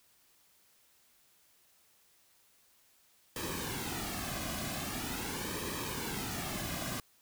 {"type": "noise with flanger", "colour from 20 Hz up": "pink", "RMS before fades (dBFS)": -38, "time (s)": [3.36, 7], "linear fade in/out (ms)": 2, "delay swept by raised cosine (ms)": [1.4, 2.22], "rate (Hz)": 0.43, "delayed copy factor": -0.65, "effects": ["white hiss -67 dBFS RMS until 7.21 s"]}